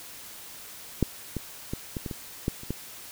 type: clicks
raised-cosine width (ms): 3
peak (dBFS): -8 / -17 / -17 / -18 / -20 / -21 / -12 / -29 / -16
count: 9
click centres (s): 1.027 / 1.367 / 1.735 / 1.968 / 2.062 / 2.112 / 2.481 / 2.634 / 2.706
effects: white hiss -44 dBFS RMS until 3.11 s